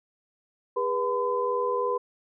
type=tone cluster; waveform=sine; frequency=405.8 / 488.9 / 1014 Hz; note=G#4 / B4 / B5; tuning=-40 / -18 / +45 cents; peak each=-30 / -27 / -28 dBFS; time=0.76-1.98 s; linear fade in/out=10 ms; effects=none